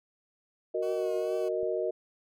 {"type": "chord", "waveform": "sine", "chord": "D# minor", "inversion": "first", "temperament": "equal", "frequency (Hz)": [370, 466.2, 622.3], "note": ["F#4", "A#4", "D#5"], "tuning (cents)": [0, 0, 0], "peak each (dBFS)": -32, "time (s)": [0.74, 1.91], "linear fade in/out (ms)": 10}
{"type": "tone with vibrato", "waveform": "20% pulse", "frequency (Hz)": 370, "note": "F#4", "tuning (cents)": 0, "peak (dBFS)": -38, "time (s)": [0.82, 1.49], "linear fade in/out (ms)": 10, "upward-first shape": "triangle", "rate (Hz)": 2.3, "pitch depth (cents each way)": 58}
{"type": "click", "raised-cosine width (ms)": 3, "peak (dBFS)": -38, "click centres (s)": 1.631}
{"effects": []}